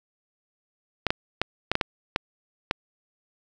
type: clicks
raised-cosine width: 0.3 ms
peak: -6 dBFS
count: 8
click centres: 1.067 / 1.105 / 1.416 / 1.716 / 1.754 / 1.812 / 2.161 / 2.711 s
effects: none